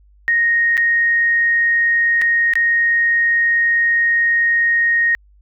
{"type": "tone with dropouts", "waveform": "sine", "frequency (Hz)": 1864.7, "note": "A#6", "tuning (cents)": 0, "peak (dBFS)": -12, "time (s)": [0.28, 5.15], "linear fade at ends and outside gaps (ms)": 0, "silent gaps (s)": [[0.77, 0.777], [2.215, 2.219], [2.536, 2.555]], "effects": ["added 50 Hz sine -47 dBFS peak until 5.41 s"]}